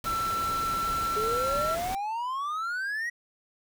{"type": "noise", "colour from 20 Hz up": "pink", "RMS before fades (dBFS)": -37, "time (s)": [0.04, 1.95], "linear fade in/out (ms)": 2}
{"type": "tone with pitch glide", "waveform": "triangle", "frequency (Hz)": [1340, 1350.9], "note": ["E6", "E6"], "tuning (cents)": [28, 42], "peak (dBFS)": -25, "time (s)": [0.05, 1.76], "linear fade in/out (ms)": 20, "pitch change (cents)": 14, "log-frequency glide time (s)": [0.55, 1.6]}
{"type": "exponential sweep", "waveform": "triangle", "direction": "up", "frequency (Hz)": [415.3, 1936], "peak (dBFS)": -27, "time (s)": [1.16, 3.1], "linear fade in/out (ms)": 10}
{"effects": []}